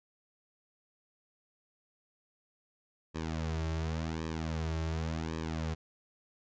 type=tone with flanger; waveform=sawtooth; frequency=80.4 Hz; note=E2; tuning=43 cents flat; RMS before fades=-35 dBFS; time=3.14-5.75 s; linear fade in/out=20 ms; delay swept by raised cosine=1.4 to 4.1 ms; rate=0.9 Hz; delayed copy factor=-0.9; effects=resampled to 16000 Hz